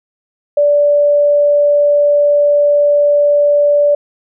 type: tone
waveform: sine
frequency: 582 Hz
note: D5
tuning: 16 cents flat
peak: -7 dBFS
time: 0.57-3.95 s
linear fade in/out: 5 ms
effects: none